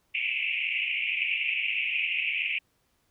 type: band-pass noise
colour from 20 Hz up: white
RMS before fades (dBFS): -29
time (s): 0.14-2.59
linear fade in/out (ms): 10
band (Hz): 2200 to 2800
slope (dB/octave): 96
effects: pink hiss -71 dBFS RMS until 3.1 s